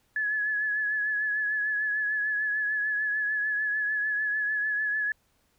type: tone with vibrato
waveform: sine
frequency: 1703 Hz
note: G#6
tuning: 43 cents sharp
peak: -25 dBFS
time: 0.16-5.12 s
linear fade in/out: 2 ms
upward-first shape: triangle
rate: 6.7 Hz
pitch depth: 43 cents each way
effects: pink hiss -69 dBFS RMS until 5.58 s